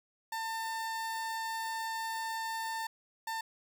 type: tone bursts at uneven times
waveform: 30% pulse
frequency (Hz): 898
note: A5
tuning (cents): +35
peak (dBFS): -32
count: 2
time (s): 0.32-2.87 / 3.27-3.41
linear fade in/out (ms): 5
effects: none